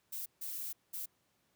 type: noise bursts at uneven times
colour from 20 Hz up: violet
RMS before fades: -41 dBFS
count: 3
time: 0.12-0.26 / 0.41-0.73 / 0.93-1.06 s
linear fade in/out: 10 ms
effects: pink hiss -75 dBFS RMS until 1.55 s + high-pass 100 Hz 12 dB/octave